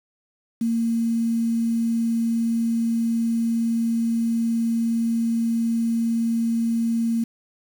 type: tone with quantisation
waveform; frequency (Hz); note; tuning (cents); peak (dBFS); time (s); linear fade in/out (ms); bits
sine; 229.8; A#3; -25; -19; 0.61-7.24; 5; 7
effects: none